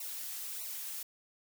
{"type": "noise with flanger", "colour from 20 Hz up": "blue", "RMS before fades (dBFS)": -41, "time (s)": [0, 1.03], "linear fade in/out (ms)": 5, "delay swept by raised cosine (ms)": [0.6, 5], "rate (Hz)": 1.6, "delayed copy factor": -0.9, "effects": []}